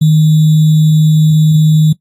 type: tone with sample-and-hold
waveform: sine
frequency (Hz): 155.56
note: D#3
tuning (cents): 0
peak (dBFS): -4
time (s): 0.01-1.93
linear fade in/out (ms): 10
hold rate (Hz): 3675
effects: noise-tail reverb RT60 0.1 s tail -19 dB re dry + AAC 48 kbps